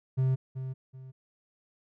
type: tone with echo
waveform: triangle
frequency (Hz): 130.81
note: C3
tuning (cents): 0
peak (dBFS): -21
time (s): 0.17-0.36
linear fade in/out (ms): 20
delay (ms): 380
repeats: 2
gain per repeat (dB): -10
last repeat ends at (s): 1.12
effects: none